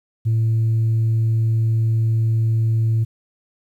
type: tone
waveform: sine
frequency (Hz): 112.5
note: A2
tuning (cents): +39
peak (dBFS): -13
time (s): 0.25-3.05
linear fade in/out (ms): 20
effects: tanh soft clip ceiling -13 dBFS + 9-bit